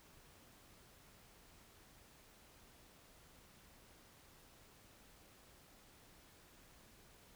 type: silence
effects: pink hiss -64 dBFS RMS until 7.35 s